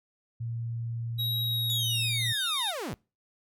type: tone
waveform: sine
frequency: 116.2 Hz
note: A#2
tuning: 5 cents flat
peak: -31 dBFS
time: 0.4-2.33 s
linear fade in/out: 10 ms
type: tone with pitch glide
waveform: square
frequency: 3826 to 3681 Hz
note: A#7 to A#7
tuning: +44 to -23 cents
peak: -29 dBFS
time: 1.18-2.72 s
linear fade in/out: 20 ms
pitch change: -67 cents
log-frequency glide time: 1.39-2.41 s
type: linear sweep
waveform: sawtooth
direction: down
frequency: 3520 to 84 Hz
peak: -29 dBFS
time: 1.7-2.94 s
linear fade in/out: 0 ms
effects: noise-tail reverb RT60 0.3 s tail -24 dB re dry